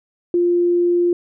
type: tone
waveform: sine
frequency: 349.4 Hz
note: F4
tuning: 1 cent sharp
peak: -13 dBFS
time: 0.34-1.13 s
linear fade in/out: 2 ms
effects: none